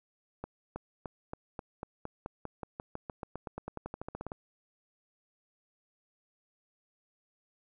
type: accelerating click train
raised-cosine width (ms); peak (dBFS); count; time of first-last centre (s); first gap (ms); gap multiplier
1; -24; 27; 0.44-4.319; 320; 0.93
effects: none